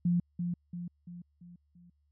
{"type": "tone with echo", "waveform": "sine", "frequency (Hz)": 174.61, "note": "F3", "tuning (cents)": 0, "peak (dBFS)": -24, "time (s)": [0.05, 0.2], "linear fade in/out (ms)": 5, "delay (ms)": 340, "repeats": 5, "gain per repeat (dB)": -6, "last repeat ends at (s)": 1.9, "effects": ["added 73 Hz sine -69 dBFS peak until 2.11 s"]}